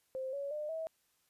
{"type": "tone with pitch steps", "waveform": "sine", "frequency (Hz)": [524, 561.6, 601.9, 645.1], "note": ["C5", "C#5", "D5", "E5"], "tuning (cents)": [2, 22, 42, -38], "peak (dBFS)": -36, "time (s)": [0.15, 0.87], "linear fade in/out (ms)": 0, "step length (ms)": 180, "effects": ["white hiss -75 dBFS RMS until 1.29 s", "resampled to 32000 Hz"]}